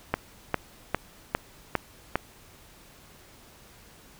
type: click train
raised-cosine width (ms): 0.5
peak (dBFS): -8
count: 6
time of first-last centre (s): 0.14-2.156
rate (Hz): 2.48
effects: pink hiss -53 dBFS RMS until 4.19 s